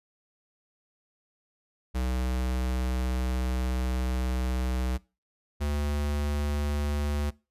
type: tone pair in turn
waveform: square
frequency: 63.1 / 73.1 Hz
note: B1 / D2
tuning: +38 / -7 cents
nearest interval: minor third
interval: 255 cents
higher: second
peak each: -27 dBFS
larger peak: neither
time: 1.94-4.98 / 5.6-7.31 s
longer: first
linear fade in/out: 20 ms
effects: noise-tail reverb RT60 0.3 s tail -22 dB re dry + resampled to 32000 Hz